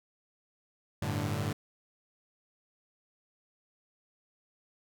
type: chord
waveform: sawtooth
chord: G suspended second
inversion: none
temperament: equal with one note detuned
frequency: 96.99 / 110 / 146.83 Hz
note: G2 / A2 / D3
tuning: -18 / 0 / 0 cents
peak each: -31 dBFS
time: 1.02-1.53 s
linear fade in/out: 5 ms
effects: none